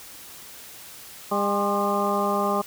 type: harmonic tone with a mistuned harmonic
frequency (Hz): 201.7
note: G3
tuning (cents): +50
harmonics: 1 / 2 / 3 / 4 / 5 / 6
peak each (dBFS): -28 / -28 / -28 / -28 / -28 / -28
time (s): 1.31-2.62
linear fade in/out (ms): 10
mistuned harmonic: 5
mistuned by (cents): +81
effects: white hiss -43 dBFS RMS until 2.66 s